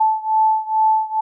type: beating tone pair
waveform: sine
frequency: 873 / 875.3 Hz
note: A5 / A5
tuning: -14 / -9 cents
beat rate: 2.3 Hz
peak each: -16 / -18 dBFS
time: 0-1.21 s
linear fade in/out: 10 ms
effects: none

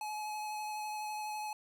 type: tone with vibrato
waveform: square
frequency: 850 Hz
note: G#5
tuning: 40 cents sharp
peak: -38 dBFS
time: 0.01-1.53 s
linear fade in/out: 2 ms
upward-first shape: triangle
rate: 12 Hz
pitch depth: 15 cents each way
effects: 12-bit

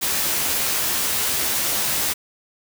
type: noise with comb filter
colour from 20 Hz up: white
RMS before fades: -22 dBFS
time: 0.01-2.14 s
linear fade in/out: 20 ms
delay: 14 ms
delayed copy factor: +0.5
effects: none

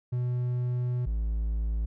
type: tone pair in turn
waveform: triangle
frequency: 123.47 / 54.88 Hz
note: B2 / A1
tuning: 0 / -4 cents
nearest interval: octave + major second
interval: 1404 cents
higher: first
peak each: -24 dBFS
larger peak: neither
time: 0.12-1.06 / 1.06-1.86 s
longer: first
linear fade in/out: 10 ms
effects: none

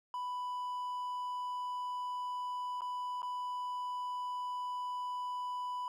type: tone with dropouts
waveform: triangle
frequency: 992 Hz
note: B5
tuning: 7 cents sharp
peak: -34 dBFS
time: 0.14-5.88 s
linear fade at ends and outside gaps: 1 ms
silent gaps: 2.808-2.818 / 3.219-3.229 s
effects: none

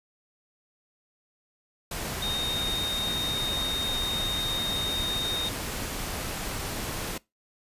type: tone in noise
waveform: sine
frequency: 3700 Hz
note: A#7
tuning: 14 cents flat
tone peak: -28 dBFS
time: 2.22-5.49 s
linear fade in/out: 5 ms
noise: pink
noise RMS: -33 dBFS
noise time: 1.91-7.18 s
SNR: +2 dB
effects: noise-tail reverb RT60 0.2 s tail -22 dB re dry + resampled to 32000 Hz

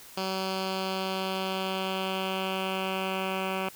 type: tone with low-pass filter sweep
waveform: 10% pulse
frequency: 189.8 Hz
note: F#3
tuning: 44 cents sharp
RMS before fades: -31 dBFS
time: 0.17-3.69 s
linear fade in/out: 5 ms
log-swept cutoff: 4700 to 2400 Hz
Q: 2.5
effects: white hiss -49 dBFS RMS until 3.75 s

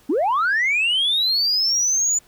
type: linear sweep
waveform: sine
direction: up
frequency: 246.2 to 7040 Hz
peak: -15 dBFS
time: 0.09-2.19 s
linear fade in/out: 10 ms
effects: tanh soft clip ceiling -14 dBFS + pink hiss -54 dBFS RMS until 2.27 s

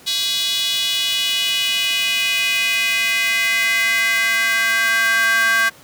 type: tone with high-pass filter sweep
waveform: square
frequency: 226.4 Hz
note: A3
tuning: 50 cents sharp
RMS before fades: -18 dBFS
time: 0.06-5.7 s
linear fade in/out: 20 ms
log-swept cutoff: 3700 to 1500 Hz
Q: 4.2
effects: pink hiss -45 dBFS RMS until 5.83 s + high-pass 100 Hz 12 dB/octave

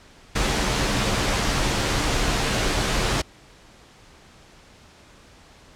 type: noise with comb filter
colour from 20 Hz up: pink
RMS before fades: -22 dBFS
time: 0.35-3.22 s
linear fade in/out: 10 ms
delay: 12 ms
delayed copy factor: -0.5
effects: pink hiss -50 dBFS RMS until 5.75 s + low-pass 7000 Hz 12 dB/octave

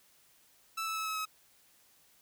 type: tone with pitch steps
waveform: sawtooth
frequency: 1318.5 / 1308.6 / 1298.8 / 1289.1 / 1279.5 Hz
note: E6 / E6 / E6 / E6 / D#6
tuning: 0 / -13 / -26 / -39 / +48 cents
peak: -30 dBFS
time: 0.77-1.255 s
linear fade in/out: 10 ms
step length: 97 ms
effects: white hiss -65 dBFS RMS until 2.21 s

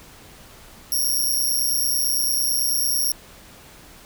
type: tone with amplitude modulation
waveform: 5% pulse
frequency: 5588 Hz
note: F8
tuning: in tune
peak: -10 dBFS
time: 0.92-3.12 s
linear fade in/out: 2 ms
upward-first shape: sine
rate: 129 Hz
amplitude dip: 80%
effects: pink hiss -46 dBFS RMS until 4.05 s

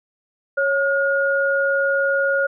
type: tone pair together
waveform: sine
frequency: 552 / 1431.7 Hz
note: C#5 / F6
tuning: -7 / +43 cents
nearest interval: octave + major third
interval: 1650 cents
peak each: -19 dBFS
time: 0.57-2.47 s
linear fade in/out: 10 ms
effects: none

